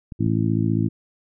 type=clicks; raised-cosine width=5 ms; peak=-21 dBFS; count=2; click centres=0.122 / 0.265 s
type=harmonic tone; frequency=55 Hz; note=A1; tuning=in tune; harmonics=2 / 3 / 4 / 5 / 6; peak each=-22 / -24 / -25 / -26 / -27 dBFS; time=0.19-0.89 s; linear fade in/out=20 ms
effects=none